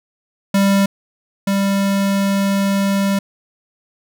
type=tone pair in turn; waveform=square; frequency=197.3 / 197.3 Hz; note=G3 / G3; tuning=+11 / +11 cents; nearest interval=unison; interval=0 cents; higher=neither; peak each=-12 / -15 dBFS; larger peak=first; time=0.54-0.86 / 1.47-3.19 s; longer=second; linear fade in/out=5 ms; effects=none

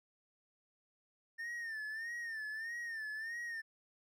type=tone with vibrato; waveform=triangle; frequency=1806 Hz; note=A6; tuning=45 cents sharp; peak=-38 dBFS; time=1.38-3.62 s; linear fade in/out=20 ms; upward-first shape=sine; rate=1.6 Hz; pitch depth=89 cents each way; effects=none

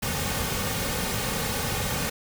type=noise with comb filter; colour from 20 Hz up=pink; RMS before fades=-28 dBFS; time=0.02-2.1 s; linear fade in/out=10 ms; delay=3 ms; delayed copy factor=-0.6; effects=none

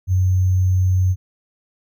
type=tone with sample-and-hold; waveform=sine; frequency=92.5 Hz; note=F#2; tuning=in tune; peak=-13 dBFS; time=0.07-1.16 s; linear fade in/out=50 ms; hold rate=6300 Hz; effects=none

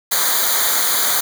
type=noise with comb filter; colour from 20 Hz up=white; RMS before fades=-17 dBFS; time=0.11-1.21 s; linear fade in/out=10 ms; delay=0.37 ms; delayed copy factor=-1; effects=none

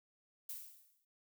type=noise with exponential decay; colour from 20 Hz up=violet; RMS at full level=-42 dBFS; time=0.49-1.05 s; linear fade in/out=5 ms; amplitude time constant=120 ms; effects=noise-tail reverb RT60 0.2 s tail -24 dB re dry

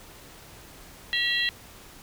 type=tone cluster; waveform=sine; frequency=1931 / 2738 / 3264 / 4033 Hz; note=B6 / F7 / G#7 / B7; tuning=-39 / -35 / -31 / +36 cents; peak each=-27 / -30 / -28 / -30 dBFS; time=1.13-1.49 s; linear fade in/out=0 ms; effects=pink hiss -48 dBFS RMS until 2.02 s

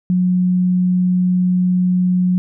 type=tone; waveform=sine; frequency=181.4 Hz; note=F#3; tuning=34 cents flat; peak=-12 dBFS; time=0.1-2.38 s; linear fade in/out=0 ms; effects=none

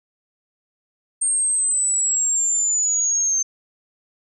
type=linear sweep; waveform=sine; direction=down; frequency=8640 to 6272 Hz; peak=-17 dBFS; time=1.21-3.43 s; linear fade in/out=10 ms; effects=none

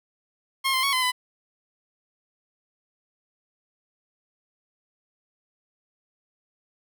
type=tone with pitch steps; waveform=15% pulse; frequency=1073 / 1043 / 1111 / 1023 / 1002 Hz; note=C6 / C6 / C#6 / C6 / B5; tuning=+43 / -6 / +4 / -39 / +25 cents; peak=-15 dBFS; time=0.64-1.12 s; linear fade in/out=20 ms; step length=96 ms; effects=none

